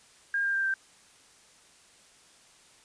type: tone with pitch steps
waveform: sine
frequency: 1614 / 1598.2 / 1582.6 / 1567.1 Hz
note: G#6 / G6 / G6 / G6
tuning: -50 / +33 / +16 / -1 cents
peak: -25 dBFS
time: 0.34-0.74 s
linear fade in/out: 2 ms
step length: 100 ms
effects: white hiss -58 dBFS RMS until 2.84 s + resampled to 22050 Hz

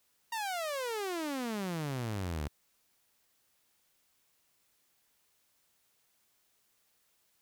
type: exponential sweep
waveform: sawtooth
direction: down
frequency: 940 to 69.3 Hz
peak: -30 dBFS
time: 0.32-2.48 s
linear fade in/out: 5 ms
effects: white hiss -73 dBFS RMS until 7.41 s

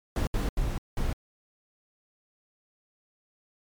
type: noise bursts at uneven times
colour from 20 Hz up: brown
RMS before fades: -27 dBFS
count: 4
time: 0.16-0.27 / 0.34-0.49 / 0.57-0.78 / 0.97-1.13 s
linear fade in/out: 2 ms
effects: MP3 96 kbps

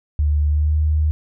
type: tone with pitch glide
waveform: sine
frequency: 74.2 to 76.64 Hz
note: D2 to D#2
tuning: +18 to -26 cents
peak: -14 dBFS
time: 0.19-1.11 s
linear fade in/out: 0 ms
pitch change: +56 cents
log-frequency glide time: 0.48-0.76 s
effects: none

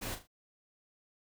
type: noise with echo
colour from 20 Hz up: pink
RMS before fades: -39 dBFS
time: 0.01-0.16 s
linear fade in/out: 20 ms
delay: 38 ms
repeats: 3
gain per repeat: -9 dB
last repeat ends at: 0.274 s
effects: none

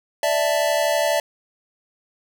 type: chord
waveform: square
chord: D suspended second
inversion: none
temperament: equal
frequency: 587.3 / 659.3 / 880 Hz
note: D5 / E5 / A5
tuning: 0 / 0 / 0 cents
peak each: -22 / -22 / -27 dBFS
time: 0.23-1.2 s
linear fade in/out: 2 ms
effects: none

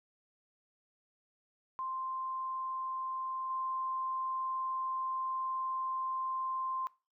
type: tone with level steps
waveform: sine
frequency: 1046.5 Hz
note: C6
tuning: in tune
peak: -35 / -33 dBFS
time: 1.79-6.87 s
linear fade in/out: 0 ms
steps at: 3.5 s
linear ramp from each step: 2 ms
effects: noise-tail reverb RT60 0.3 s tail -21 dB re dry

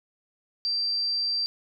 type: tone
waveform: sine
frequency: 4699 Hz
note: D8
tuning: in tune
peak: -24 dBFS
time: 0.65-1.46 s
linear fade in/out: 0 ms
effects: 11-bit

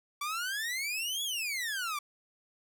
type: exponential two-way sweep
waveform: sawtooth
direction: up then down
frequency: 1142 to 3419 to 1142 Hz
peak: -29 dBFS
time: 0.21-1.99 s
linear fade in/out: 5 ms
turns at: 1.23 s
effects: none

